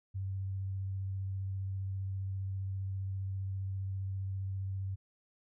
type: tone with vibrato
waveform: sine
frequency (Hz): 96.3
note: G2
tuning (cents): -30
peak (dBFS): -34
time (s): 0.14-4.96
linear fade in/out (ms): 20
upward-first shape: sine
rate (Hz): 15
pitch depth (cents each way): 13
effects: none